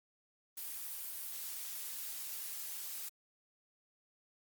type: noise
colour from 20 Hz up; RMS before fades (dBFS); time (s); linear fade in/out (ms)
blue; -43; 0.57-3.09; 5
effects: Opus 32 kbps